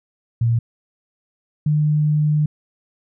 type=tone pair in turn; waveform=sine; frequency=116.54 / 150.88 Hz; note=A#2 / D3; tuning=0 / +47 cents; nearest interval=major third; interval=447 cents; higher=second; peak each=-14 dBFS; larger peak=neither; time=0.41-0.59 / 1.66-2.46 s; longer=second; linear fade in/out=5 ms; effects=none